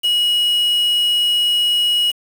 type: tone with quantisation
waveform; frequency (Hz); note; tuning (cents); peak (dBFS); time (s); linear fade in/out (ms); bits
triangle; 2904; F#7; -33; -12; 0.03-2.12; 20; 5
effects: none